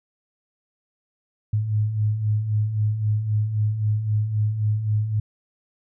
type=beating tone pair; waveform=sine; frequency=103.7 / 107.5 Hz; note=G#2 / A2; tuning=-2 / -40 cents; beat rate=3.8 Hz; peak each=-28 / -20 dBFS; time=1.53-5.2 s; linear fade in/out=5 ms; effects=none